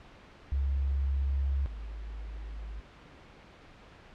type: tone pair in turn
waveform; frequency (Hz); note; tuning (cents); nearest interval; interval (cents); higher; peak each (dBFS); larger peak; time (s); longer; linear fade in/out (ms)
sine; 68.5 / 52.73; C#2 / G#1; -20 / +27; perfect fourth; 453; first; -26 / -37; first; 0.52-1.66 / 1.66-2.8; neither; 0
effects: pink hiss -53 dBFS RMS until 4.14 s + low-pass 3000 Hz 12 dB/octave